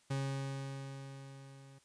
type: tone with level ramp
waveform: 40% pulse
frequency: 136.4 Hz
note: C#3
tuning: 28 cents flat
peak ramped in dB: -32 to -54 dBFS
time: 0.1-1.79 s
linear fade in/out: 10 ms
effects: white hiss -69 dBFS RMS until 1.84 s + resampled to 22050 Hz